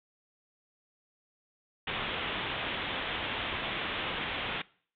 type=low-pass noise; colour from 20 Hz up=white; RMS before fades=-35 dBFS; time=1.87-4.62 s; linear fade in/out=5 ms; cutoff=3600 Hz; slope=96 dB/octave; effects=noise-tail reverb RT60 0.5 s tail -22 dB re dry